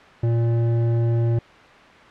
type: tone with hard clipping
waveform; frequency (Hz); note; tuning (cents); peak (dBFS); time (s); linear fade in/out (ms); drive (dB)
triangle; 116.54; A#2; 0; -19; 0.23-1.39; 5; 14
effects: white hiss -45 dBFS RMS until 2.1 s + low-pass 2000 Hz 12 dB/octave